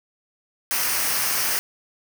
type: noise with comb filter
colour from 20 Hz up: white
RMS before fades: -23 dBFS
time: 0.71-1.59 s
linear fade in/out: 0 ms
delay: 0.27 ms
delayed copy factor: -0.5
effects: none